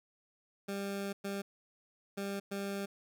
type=tone bursts at uneven times; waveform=20% pulse; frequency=198.6 Hz; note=G3; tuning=23 cents sharp; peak=-31 dBFS; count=4; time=0.68-1.13 / 1.24-1.42 / 2.17-2.4 / 2.51-2.86 s; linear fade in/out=10 ms; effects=none